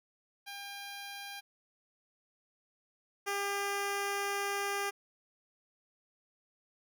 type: tone pair in turn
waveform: 10% pulse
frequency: 802 / 401 Hz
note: G5 / G4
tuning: +39 / +39 cents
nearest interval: octave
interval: 1200 cents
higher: first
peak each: -34 / -24 dBFS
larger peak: second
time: 0.46-1.41 / 3.26-4.91 s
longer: second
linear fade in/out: 20 ms
effects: none